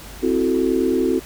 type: chord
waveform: sine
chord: F# half-diminished seventh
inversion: second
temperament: equal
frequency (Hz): 261.6 / 329.6 / 370 / 440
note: C4 / E4 / F#4 / A4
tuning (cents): 0 / 0 / 0 / 0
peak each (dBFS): -21 / -22 / -20 / -24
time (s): 0.22-1.2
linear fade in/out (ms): 20
effects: added 50 Hz sine -39 dBFS peak until 1.25 s + pink hiss -39 dBFS RMS until 1.25 s